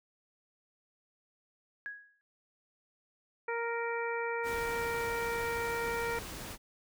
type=tone with exponential decay; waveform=sine; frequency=1661.2 Hz; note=G#6; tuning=in tune; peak=-35 dBFS; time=1.86-2.21 s; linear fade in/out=0 ms; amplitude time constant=74 ms
type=harmonic tone; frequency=466.2 Hz; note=A#4; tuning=in tune; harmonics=1 / 2 / 3 / 4 / 5; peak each=-35 / -38 / -40 / -41 / -42 dBFS; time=3.48-6.19 s; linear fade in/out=5 ms
type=noise; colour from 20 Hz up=pink; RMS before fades=-43 dBFS; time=4.43-6.58 s; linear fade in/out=50 ms
effects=none